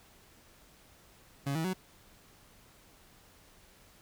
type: tone with pitch steps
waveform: 30% pulse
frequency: 139.5 / 161.17 / 186.21 Hz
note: C#3 / E3 / F#3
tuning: +11 / -39 / +11 cents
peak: -28 dBFS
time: 1.46-1.736 s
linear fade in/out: 10 ms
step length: 92 ms
effects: pink hiss -60 dBFS RMS until 4.01 s